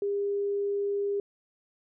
sine tone, 403.2 Hz, G4, 49 cents sharp, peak -26 dBFS, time 0.02-1.2 s, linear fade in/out 2 ms, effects none

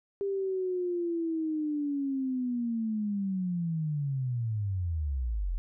sine linear sweep, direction down, 399.8 to 38.8 Hz, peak -28 dBFS, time 0.21-5.58 s, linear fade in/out 0 ms, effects none

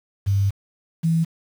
sine tone pair in turn, 99 / 164.11 Hz, G2 / E3, +18 / -7 cents, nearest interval major sixth, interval 875 cents, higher second, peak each -16 dBFS, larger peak neither, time 0.26-0.51 / 1.03-1.25 s, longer first, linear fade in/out 20 ms, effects 7-bit

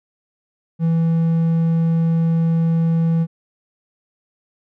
triangle tone, 164.81 Hz, E3, in tune, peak -12 dBFS, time 0.79-3.27 s, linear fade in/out 50 ms, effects none

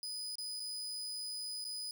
35% pulse tone with dropouts, 4978 Hz, D#8, in tune, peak -38 dBFS, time 0.03-1.91 s, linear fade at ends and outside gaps 1 ms, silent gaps 0.355-0.383 / 0.597-0.602 / 1.643-1.65 s, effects 12-bit

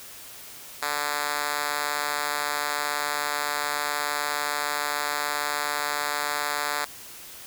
5% pulse tone with high-pass filter, 146.8 Hz, D3, in tune, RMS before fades -28 dBFS, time 0.82-6.85 s, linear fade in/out 5 ms, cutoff 730 Hz, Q 0.6, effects white hiss -43 dBFS RMS until 7.46 s

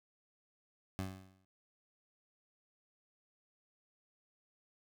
20% pulse tone with exponential decay, 94.7 Hz, F#2, 41 cents sharp, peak -30 dBFS, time 0.99-1.45 s, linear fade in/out 0 ms, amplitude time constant 100 ms, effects none

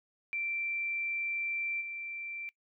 sine tone with level steps, 2349 Hz, D7, in tune, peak -32 / -38 dBFS, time 0.33-2.49 s, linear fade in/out 0 ms, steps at 1.8 s, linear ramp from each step 20 ms, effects noise-tail reverb RT60 0.1 s tail -23 dB re dry

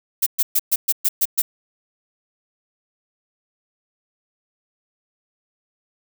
violet noise bursts, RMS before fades -17 dBFS, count 8, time 0.22-1.42 s, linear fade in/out 10 ms, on 45 ms, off 120 ms, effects none

